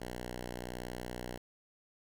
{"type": "tone", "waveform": "5% pulse", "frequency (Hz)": 61.1, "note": "B1", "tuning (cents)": -18, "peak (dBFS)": -29, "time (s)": [0, 1.38], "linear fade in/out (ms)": 10, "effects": ["10-bit"]}